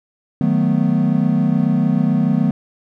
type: chord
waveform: triangle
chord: B dominant seventh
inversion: first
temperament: equal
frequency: 155.56 / 185 / 220 / 246.9 Hz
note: D#3 / F#3 / A3 / B3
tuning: 0 / 0 / 0 / 0 cents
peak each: -17 dBFS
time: 0.41-2.51 s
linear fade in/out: 2 ms
effects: none